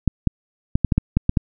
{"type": "clicks", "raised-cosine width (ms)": 5, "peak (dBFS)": -3, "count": 9, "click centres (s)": [0.077, 0.273, 0.755, 0.847, 0.922, 0.98, 1.17, 1.294, 1.372], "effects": []}